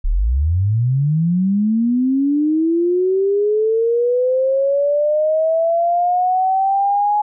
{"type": "linear sweep", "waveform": "sine", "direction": "up", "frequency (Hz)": [30.87, 840], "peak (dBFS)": -13, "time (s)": [0.04, 7.22], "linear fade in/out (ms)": 10, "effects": []}